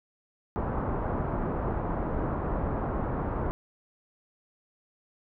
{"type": "low-pass noise", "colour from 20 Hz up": "pink", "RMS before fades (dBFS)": -30, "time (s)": [0.56, 3.51], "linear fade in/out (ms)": 0, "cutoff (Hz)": 1200, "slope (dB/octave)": 24, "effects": []}